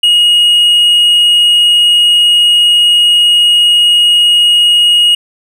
triangle tone, 2881 Hz, F#7, 47 cents flat, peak -3 dBFS, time 0.03-5.15 s, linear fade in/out 5 ms, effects none

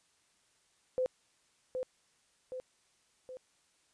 sine tone with echo, 511 Hz, C5, 41 cents flat, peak -28 dBFS, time 0.98-1.06 s, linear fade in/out 0 ms, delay 770 ms, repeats 3, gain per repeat -5 dB, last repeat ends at 3.37 s, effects white hiss -71 dBFS RMS until 3.93 s + resampled to 22050 Hz

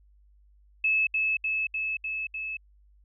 sine tone with echo, 2600 Hz, E7, 24 cents flat, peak -21 dBFS, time 0.84-1.07 s, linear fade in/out 5 ms, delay 300 ms, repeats 5, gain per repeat -2 dB, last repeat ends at 2.57 s, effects added 50 Hz sine -56 dBFS peak until 3.04 s

